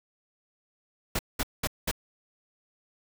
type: noise bursts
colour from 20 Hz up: pink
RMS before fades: -28 dBFS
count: 4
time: 1.15-1.914 s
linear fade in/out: 5 ms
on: 41 ms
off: 200 ms
effects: none